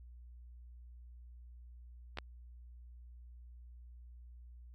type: clicks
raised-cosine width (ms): 0.3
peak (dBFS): -27 / -23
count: 2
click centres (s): 2.173 / 2.186
effects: added 60 Hz sine -51 dBFS peak until 4.74 s